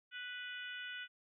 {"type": "harmonic tone", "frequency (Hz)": 493.9, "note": "B4", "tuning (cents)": 0, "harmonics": [3, 4, 5, 6, 7], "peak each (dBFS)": [-45, -52, -52, -49, -55], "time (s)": [0.11, 1.08], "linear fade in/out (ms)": 50, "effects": []}